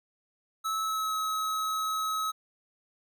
square tone with pitch glide, 1300 to 1282.1 Hz, E6 to E6, -24 to -48 cents, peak -29 dBFS, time 0.64-2.32 s, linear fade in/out 20 ms, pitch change -24 cents, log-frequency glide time 0.83-1.17 s, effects none

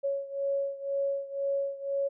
sine beating tone pair, 554.4 / 556.4 Hz, C#5 / C#5, 0 / +6 cents, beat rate 2 Hz, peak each -30 / -33 dBFS, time 0.03-2.09 s, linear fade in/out 20 ms, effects none

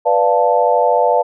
sine chord, B half-diminished seventh, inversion none, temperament equal, 493.9 / 587.3 / 698.5 / 880 Hz, B4 / D5 / F5 / A5, 0 / 0 / 0 / 0 cents, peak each -16 dBFS, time 0.05-1.23 s, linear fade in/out 20 ms, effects none

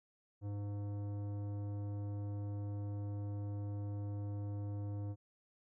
triangle tone with tanh clipping, 102 Hz, G#2, 31 cents flat, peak -40 dBFS, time 0.41-5.16 s, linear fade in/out 50 ms, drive 18 dB, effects none

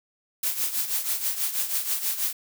blue noise with tremolo, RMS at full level -24 dBFS, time 0.43-2.33 s, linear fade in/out 5 ms, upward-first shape triangle, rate 6.2 Hz, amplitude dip 75%, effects none

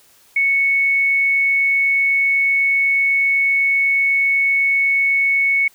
sine tone, 2213 Hz, C#7, 3 cents flat, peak -13 dBFS, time 0.36-5.68 s, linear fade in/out 5 ms, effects white hiss -52 dBFS RMS until 5.74 s

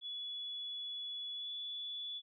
sine tone with pitch glide, 3408 to 3436 Hz, G#7 to A7, +44 to -42 cents, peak -40 dBFS, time 0.01-2.22 s, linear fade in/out 50 ms, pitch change +14 cents, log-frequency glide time 1.34-1.5 s, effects none

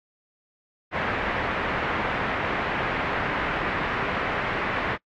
white low-pass noise, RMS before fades -27 dBFS, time 0.91-4.98 s, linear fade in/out 50 ms, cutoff 2100 Hz, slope 24 dB/octave, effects noise-tail reverb RT60 0.1 s tail -24 dB re dry + AAC 64 kbps

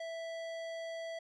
square tone, 659.3 Hz, E5, in tune, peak -40 dBFS, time 0-1.19 s, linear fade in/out 5 ms, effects low-pass 5000 Hz 12 dB/octave

